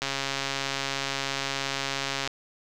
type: click train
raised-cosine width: 0.2 ms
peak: -11 dBFS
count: 310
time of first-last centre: 0.02-2.275 s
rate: 137 Hz
effects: none